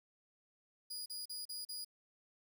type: tone bursts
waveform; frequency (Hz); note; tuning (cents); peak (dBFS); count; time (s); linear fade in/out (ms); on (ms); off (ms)
sawtooth; 4898; D#8; -28; -39; 5; 0.9-1.848; 10; 160; 37
effects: 11-bit